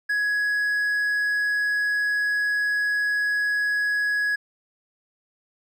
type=tone; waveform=triangle; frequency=1673 Hz; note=G#6; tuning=12 cents sharp; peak=-19 dBFS; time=0.09-4.36 s; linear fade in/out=10 ms; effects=none